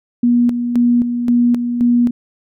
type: tone with tremolo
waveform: sine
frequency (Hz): 240.7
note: B3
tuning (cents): -44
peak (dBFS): -9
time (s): 0.23-2.11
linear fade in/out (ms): 5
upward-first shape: square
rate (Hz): 1.9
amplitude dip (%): 55
effects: none